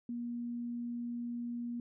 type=tone; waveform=sine; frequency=238.5 Hz; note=A#3; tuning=40 cents sharp; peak=-36 dBFS; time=0.09-1.8 s; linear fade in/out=2 ms; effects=none